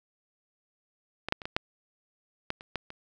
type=clicks; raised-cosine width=0.3 ms; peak=-16 / -8 / -25 / -18 / -9 / -14 / -28 / -15 / -26 dBFS; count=9; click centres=1.286 / 1.324 / 1.418 / 1.455 / 1.565 / 2.504 / 2.609 / 2.757 / 2.904 s; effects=none